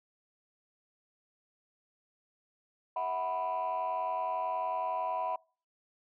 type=chord; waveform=sine; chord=E suspended second; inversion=none; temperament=equal with one note detuned; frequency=649.1 / 740 / 987.8 Hz; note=E5 / F#5 / B5; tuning=-27 / 0 / 0 cents; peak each=-36 / -34 / -32 dBFS; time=2.96-5.36 s; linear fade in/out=5 ms; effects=noise-tail reverb RT60 0.4 s tail -26 dB re dry + tanh soft clip ceiling -26 dBFS